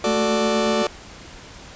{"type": "chord", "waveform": "sawtooth", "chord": "D major", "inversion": "first", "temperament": "just", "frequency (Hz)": [367.1, 440.5, 587.3], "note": ["F#4", "A4", "D5"], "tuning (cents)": [-14, 2, 0], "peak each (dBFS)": [-21, -20, -18], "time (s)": [0.04, 0.87], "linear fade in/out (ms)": 2}
{"type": "tone with tremolo", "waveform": "sine", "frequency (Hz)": 220, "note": "A3", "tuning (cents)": 0, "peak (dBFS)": -21, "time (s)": [0.06, 0.83], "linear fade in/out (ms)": 10, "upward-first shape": "sine", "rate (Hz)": 8.3, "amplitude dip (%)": 40}
{"effects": ["pink hiss -41 dBFS RMS until 1.75 s", "resampled to 16000 Hz"]}